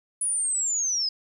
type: linear sweep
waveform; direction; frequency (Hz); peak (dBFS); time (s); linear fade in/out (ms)
sine; down; 9960 to 4978; -23; 0.21-1.09; 5
effects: 10-bit